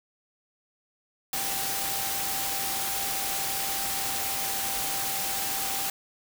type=tone in noise; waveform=sine; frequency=784 Hz; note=G5; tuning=in tune; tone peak=-37 dBFS; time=1.33-5.9 s; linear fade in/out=2 ms; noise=white; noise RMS=-30 dBFS; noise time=1.33-5.9 s; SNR=-10 dB; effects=none

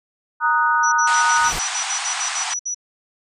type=chord; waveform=sine; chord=D# minor; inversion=second; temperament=equal; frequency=932.3 / 1244.5 / 1480 Hz; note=A#5 / D#6 / F#6; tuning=0 / 0 / 0 cents; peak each=-19 dBFS; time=0.4-1.52 s; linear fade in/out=50 ms
type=tone bursts; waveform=sine; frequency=5890 Hz; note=F#8; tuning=9 cents flat; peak=-22 dBFS; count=13; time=0.83-2.746 s; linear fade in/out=10 ms; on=92 ms; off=60 ms
type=band-pass noise; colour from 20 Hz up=pink; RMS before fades=-26 dBFS; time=1.07-2.54 s; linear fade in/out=5 ms; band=710 to 9200 Hz; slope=96 dB/octave
type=noise with exponential growth; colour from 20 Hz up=pink; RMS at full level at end=-26 dBFS; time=1.19-1.59 s; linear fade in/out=5 ms; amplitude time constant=85 ms
effects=resampled to 32000 Hz

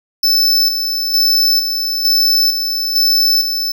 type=tone with tremolo; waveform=square; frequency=5274 Hz; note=E8; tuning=in tune; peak=-10 dBFS; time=0.23-3.72 s; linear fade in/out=5 ms; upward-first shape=square; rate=1.1 Hz; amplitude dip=50%; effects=none

